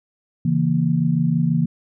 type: chord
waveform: sine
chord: A# diminished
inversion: first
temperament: equal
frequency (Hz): 138.59 / 164.81 / 233.1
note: C#3 / E3 / A#3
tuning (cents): 0 / 0 / 0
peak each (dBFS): -22 / -18 / -22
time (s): 0.45-1.66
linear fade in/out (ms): 5
effects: none